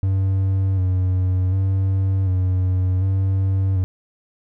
triangle tone with vibrato, 94.2 Hz, F#2, 32 cents sharp, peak -14 dBFS, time 0.03-3.84 s, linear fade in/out 0 ms, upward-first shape square, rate 0.67 Hz, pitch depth 33 cents each way, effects none

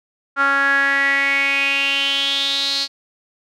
sawtooth tone with band-pass filter sweep, 277.2 Hz, C#4, in tune, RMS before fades -18 dBFS, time 0.36-2.88 s, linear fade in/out 50 ms, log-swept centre 1400 to 4400 Hz, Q 7.4, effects none

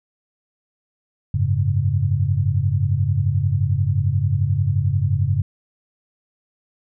sine chord, F# suspended second, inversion none, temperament equal, 92.5 / 103.83 / 138.59 Hz, F#2 / G#2 / C#3, 0 / 0 / 0 cents, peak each -21 / -20 / -21 dBFS, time 1.34-5.42 s, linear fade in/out 5 ms, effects none

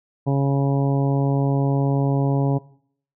harmonic tone, 138.59 Hz, C#3, in tune, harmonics 1 / 2 / 3 / 4 / 5 / 6 / 7, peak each -18 / -24 / -28 / -30 / -32 / -34 / -35 dBFS, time 0.26-2.59 s, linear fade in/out 20 ms, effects noise-tail reverb RT60 0.6 s tail -20 dB re dry

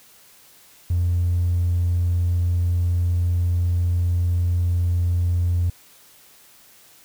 triangle tone, 87.31 Hz, F2, in tune, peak -14 dBFS, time 0.9-5.7 s, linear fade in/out 5 ms, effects tanh soft clip ceiling -14 dBFS + white hiss -51 dBFS RMS until 7.04 s

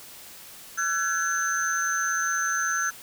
sine tone cluster, 1349 / 1506 / 1681 / 6190 Hz, E6 / F#6 / G#6 / G8, +40 / +30 / +20 / -23 cents, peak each -29 dBFS, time 0.77-2.91 s, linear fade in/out 20 ms, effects white hiss -45 dBFS RMS until 3.02 s

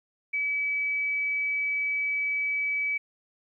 sine tone, 2289 Hz, D7, 45 cents flat, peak -25 dBFS, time 0.33-2.98 s, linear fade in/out 10 ms, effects 11-bit

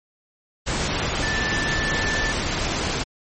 sine tone in noise, 1760 Hz, A6, in tune, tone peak -24 dBFS, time 1.22-2.33 s, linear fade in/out 20 ms, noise pink, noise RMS -24 dBFS, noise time 0.66-3.04 s, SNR -3 dB, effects MP3 32 kbps

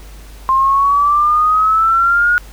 sine exponential sweep, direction up, 1052 to 1450 Hz, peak -9 dBFS, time 0.49-2.38 s, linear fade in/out 0 ms, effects added 50 Hz sine -33 dBFS peak until 2.52 s + pink hiss -42 dBFS RMS until 2.52 s

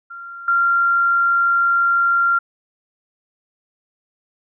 sine tone with level steps, 1383 Hz, F6, 17 cents flat, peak -31 / -13 dBFS, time 0.1-2.39 s, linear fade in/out 10 ms, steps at 0.48 s, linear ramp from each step 2 ms, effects none

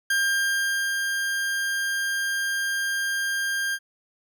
40% pulse tone with ADSR envelope, 1600 Hz, G6, 35 cents sharp, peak -19 dBFS, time 0.1-3.79 s, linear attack 5 ms, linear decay 830 ms, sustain -4 dB, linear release 54 ms, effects none

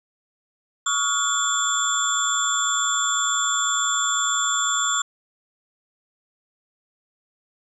sine tone cluster, 1132 / 1292 / 1418 / 3428 / 7310 Hz, C#6 / E6 / F6 / A7 / A#8, +36 / -35 / +26 / -46 / -35 cents, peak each -27 / -30 / -27 / -27 / -23 dBFS, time 0.86-5.02 s, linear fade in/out 5 ms, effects 9-bit

